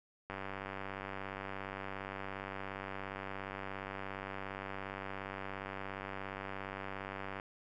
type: click train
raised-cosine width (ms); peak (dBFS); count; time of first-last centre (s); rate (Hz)
0.5; -26; 691; 0.3-7.399; 97.2
effects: none